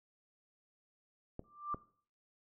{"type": "clicks", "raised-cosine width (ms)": 2, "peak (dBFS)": -29, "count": 2, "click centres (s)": [1.394, 1.745]}
{"type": "tone with exponential growth", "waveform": "sine", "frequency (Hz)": 1182, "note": "D6", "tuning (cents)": 11, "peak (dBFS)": -32, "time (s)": [1.44, 1.74], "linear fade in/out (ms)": 2, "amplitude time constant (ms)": 64}
{"effects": ["noise-tail reverb RT60 0.5 s tail -19 dB re dry"]}